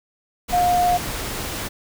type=tone in noise; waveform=sine; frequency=712 Hz; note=F5; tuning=33 cents sharp; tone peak=-15 dBFS; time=0.52-0.98 s; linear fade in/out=20 ms; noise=pink; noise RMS=-28 dBFS; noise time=0.48-1.69 s; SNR=+10 dB; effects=none